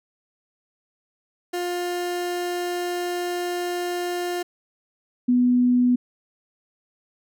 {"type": "tone pair in turn", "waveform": ["30% pulse", "sine"], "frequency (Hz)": [353.4, 247], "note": ["F4", "B3"], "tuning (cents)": [21, 0], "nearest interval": "tritone", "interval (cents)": 621, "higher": "first", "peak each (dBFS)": [-22, -15], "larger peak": "second", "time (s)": [[1.53, 4.43], [5.28, 5.96]], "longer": "first", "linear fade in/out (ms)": 10, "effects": []}